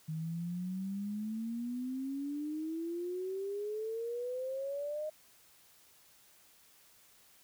sine exponential sweep, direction up, 155.56 to 621 Hz, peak -35 dBFS, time 0.08-5.1 s, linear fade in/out 10 ms, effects white hiss -63 dBFS RMS until 7.43 s

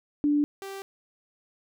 sine / sawtooth tone pair in turn, 292.8 / 390.8 Hz, D4 / G4, -5 / -5 cents, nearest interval perfect fourth, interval 500 cents, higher second, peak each -20 / -32 dBFS, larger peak first, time 0.24-0.44 / 0.62-0.82 s, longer neither, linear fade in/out 0 ms, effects none

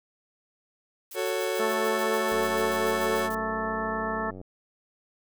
blue noise bursts, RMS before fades -42 dBFS, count 16, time 1.11-3.35 s, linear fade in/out 5 ms, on 50 ms, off 96 ms
40% pulse chord, F# minor, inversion none, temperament just, 370 / 444 / 555 Hz, F#4 / A4 / C#5, 0 / +16 / +2 cents, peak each -30 dBFS, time 1.14-3.3 s, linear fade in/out 50 ms
harmonic tone, 220 Hz, A3, in tune, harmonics 1 / 2 / 3 / 4 / 5 / 6 / 8, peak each -35 / -35 / -35 / -35 / -35 / -35 / -35 dBFS, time 1.59-4.31 s, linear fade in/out 10 ms
click train, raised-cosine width 2 ms, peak -29 dBFS, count 197, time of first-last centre 2.32-4.414 s, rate 93.6 Hz
effects none

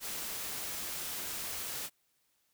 white noise, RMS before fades -39 dBFS, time 0-1.9 s, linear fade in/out 50 ms, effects white hiss -75 dBFS RMS until 2.53 s

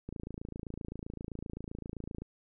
click train, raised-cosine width 3 ms, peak -27 dBFS, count 60, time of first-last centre 0.09-2.22 s, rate 27.7 Hz, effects none

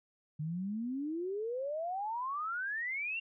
sine exponential sweep, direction up, 147.7 to 2800 Hz, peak -34 dBFS, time 0.39-3.2 s, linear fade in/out 10 ms, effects none

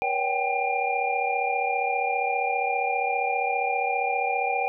sine tone cluster, 480.7 / 563 / 769 / 804 / 2398 Hz, B4 / C#5 / G5 / G5 / D7, -47 / +27 / -33 / +44 / +36 cents, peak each -32 / -33 / -26 / -30 / -29 dBFS, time 0.02-4.68 s, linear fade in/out 0 ms, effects none

